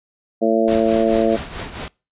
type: harmonic tone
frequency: 112.2 Hz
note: A2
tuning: 34 cents sharp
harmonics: 2 / 3 / 4 / 5 / 6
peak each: -20 / -20 / -20 / -20 / -20 dBFS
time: 0.41-1.37 s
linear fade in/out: 20 ms
type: noise with tremolo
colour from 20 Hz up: pink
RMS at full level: -27 dBFS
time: 0.68-1.88 s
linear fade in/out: 0 ms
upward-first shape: triangle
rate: 4.6 Hz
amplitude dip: 70%
effects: noise-tail reverb RT60 0.3 s tail -25 dB re dry + resampled to 8000 Hz